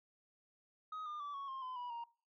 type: tone with pitch steps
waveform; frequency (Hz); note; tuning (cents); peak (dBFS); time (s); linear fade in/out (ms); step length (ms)
sine; 1259 / 1207 / 1157.2 / 1109.4 / 1063.6 / 1019.7 / 977.6 / 937.2; D#6 / D6 / D6 / C#6 / C6 / C6 / B5 / A#5; +20 / +47 / -26 / +1 / +28 / -45 / -18 / +9; -39; 0.92-2.04; 5; 140
effects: noise-tail reverb RT60 0.4 s tail -23 dB re dry + tanh soft clip ceiling -41 dBFS